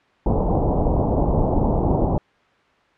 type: low-pass noise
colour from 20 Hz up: pink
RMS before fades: -19 dBFS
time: 0.26-2.18 s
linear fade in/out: 2 ms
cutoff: 910 Hz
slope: 48 dB/octave
effects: white hiss -57 dBFS RMS until 2.97 s + low-pass 2000 Hz 12 dB/octave